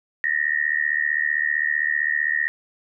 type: tone with amplitude modulation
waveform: sine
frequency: 1859 Hz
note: A#6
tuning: 5 cents flat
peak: -15 dBFS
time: 0.24-2.48 s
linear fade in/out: 0 ms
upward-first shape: sine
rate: 75.5 Hz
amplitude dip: 100%
effects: none